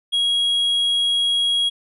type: tone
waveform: triangle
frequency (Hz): 3300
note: G#7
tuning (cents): -12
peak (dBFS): -15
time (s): 0.12-1.7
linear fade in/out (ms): 20
effects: resampled to 32000 Hz